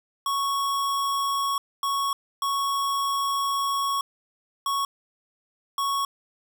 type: tone bursts at uneven times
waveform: square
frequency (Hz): 1108.7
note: C#6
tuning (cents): 0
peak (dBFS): -24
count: 5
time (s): 0.26-1.58 / 1.83-2.13 / 2.42-4.01 / 4.66-4.85 / 5.78-6.05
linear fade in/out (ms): 2
effects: none